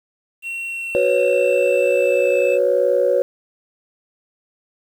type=tone with pitch glide; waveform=triangle; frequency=2728 to 2623 Hz; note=F7 to E7; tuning=-41 to -9 cents; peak=-23 dBFS; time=0.42-2.59 s; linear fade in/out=50 ms; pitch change=-68 cents; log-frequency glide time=0.68-2.4 s
type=chord; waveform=sine; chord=F# suspended fourth; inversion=none; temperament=equal; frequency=370 / 493.9 / 554.4 Hz; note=F#4 / B4 / C#5; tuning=0 / 0 / 0 cents; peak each=-21 / -17 / -16 dBFS; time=0.95-3.22 s; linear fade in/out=0 ms
effects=tanh soft clip ceiling -6 dBFS + 8-bit